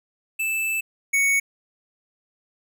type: tone pair in turn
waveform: square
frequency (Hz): 2637 / 2224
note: E7 / C#7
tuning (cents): 0 / +5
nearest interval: minor third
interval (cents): 295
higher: first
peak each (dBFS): -23 / -18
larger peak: second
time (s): 0.39-0.81 / 1.13-1.4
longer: first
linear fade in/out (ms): 10
effects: none